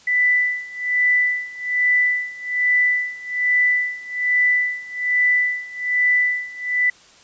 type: tone with tremolo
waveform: sine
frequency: 1986 Hz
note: B6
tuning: 9 cents sharp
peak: -13 dBFS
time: 0.07-6.9 s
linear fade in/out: 5 ms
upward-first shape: sine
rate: 1.2 Hz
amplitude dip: 90%
effects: white hiss -49 dBFS RMS until 7.23 s + resampled to 16000 Hz